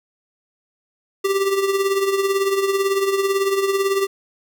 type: tone with tremolo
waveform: square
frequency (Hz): 392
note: G4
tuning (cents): 0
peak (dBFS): -15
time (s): 1.24-4.07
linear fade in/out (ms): 10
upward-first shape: triangle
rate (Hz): 18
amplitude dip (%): 65
effects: none